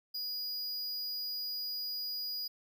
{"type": "tone", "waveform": "square", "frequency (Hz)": 4900, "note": "D#8", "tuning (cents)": -27, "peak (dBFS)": -36, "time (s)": [0.14, 2.48], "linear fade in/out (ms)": 10, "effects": []}